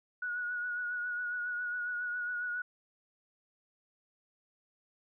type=tone with vibrato; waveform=sine; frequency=1458 Hz; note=F#6; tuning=26 cents flat; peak=-33 dBFS; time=0.22-2.62 s; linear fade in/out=5 ms; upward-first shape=triangle; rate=7.3 Hz; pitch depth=35 cents each way; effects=none